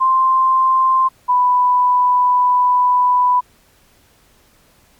sine tone pair in turn, 1046.5 / 992.1 Hz, C6 / B5, 0 / +8 cents, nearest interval minor second, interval 92 cents, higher first, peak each -10 dBFS, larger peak neither, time 0-1.09 / 1.28-3.41 s, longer second, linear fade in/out 20 ms, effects pink hiss -53 dBFS RMS until 4.99 s + MP3 96 kbps

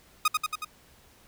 sawtooth tone with echo, 1244.5 Hz, D#6, in tune, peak -16 dBFS, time 0.25-0.28 s, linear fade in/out 5 ms, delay 92 ms, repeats 4, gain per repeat -3 dB, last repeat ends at 0.648 s, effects pink hiss -58 dBFS RMS until 1.27 s

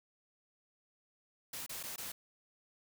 white noise with dropouts, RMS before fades -43 dBFS, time 1.53-2.12 s, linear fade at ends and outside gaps 5 ms, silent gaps 1.664-1.693 / 1.83-1.835 / 1.961-1.979 s, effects none

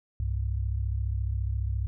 sine tone pair together, 65.1 / 99.64 Hz, C2 / G2, -8 / +29 cents, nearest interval perfect fifth, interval 737 cents, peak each -28 / -30 dBFS, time 0.2-1.87 s, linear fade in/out 0 ms, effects none

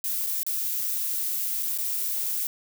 violet noise with dropouts, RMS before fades -28 dBFS, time 0.04-2.47 s, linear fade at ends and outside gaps 1 ms, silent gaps 0.264-0.268 / 0.432-0.465 / 1.626-1.63 / 1.777-1.785 s, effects none

